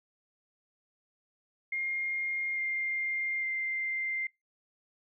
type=tone with pitch steps; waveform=sine; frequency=2126 / 2109 / 2092 Hz; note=C7 / C7 / C7; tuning=+27 / +13 / -1 cents; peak=-30 dBFS; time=1.72-4.27 s; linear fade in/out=5 ms; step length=850 ms; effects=noise-tail reverb RT60 0.2 s tail -24 dB re dry